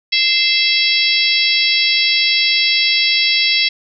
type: harmonic tone with a mistuned harmonic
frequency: 659.3 Hz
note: E5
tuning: in tune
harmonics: 3 / 4 / 5 / 6 / 7 / 8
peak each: -19 / -19 / -19 / -19 / -19 / -19 dBFS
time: 0.12-3.69 s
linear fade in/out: 10 ms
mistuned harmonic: 3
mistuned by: +84 cents
effects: none